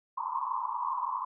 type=band-pass noise; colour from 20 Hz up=pink; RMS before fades=-33 dBFS; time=0.17-1.25 s; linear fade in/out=10 ms; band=930 to 1100 Hz; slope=96 dB/octave; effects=none